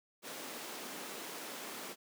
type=high-pass noise; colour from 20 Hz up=pink; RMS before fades=-45 dBFS; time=0.22-1.96 s; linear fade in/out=50 ms; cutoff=230 Hz; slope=24 dB/octave; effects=none